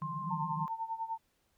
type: band-pass noise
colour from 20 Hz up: pink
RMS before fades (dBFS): -40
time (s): 0.01-0.66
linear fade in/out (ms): 10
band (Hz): 150 to 180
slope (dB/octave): 96
type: tone with vibrato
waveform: sine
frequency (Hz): 1053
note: C6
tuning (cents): +11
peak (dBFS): -37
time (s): 0.02-0.68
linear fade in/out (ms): 0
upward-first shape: square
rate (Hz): 7.3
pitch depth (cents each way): 11
type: tone with tremolo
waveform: sine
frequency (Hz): 900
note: A5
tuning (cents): +39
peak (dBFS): -32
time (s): 0.3-1.18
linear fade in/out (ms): 10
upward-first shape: sine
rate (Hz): 10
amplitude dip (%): 80
effects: pink hiss -75 dBFS RMS until 1.57 s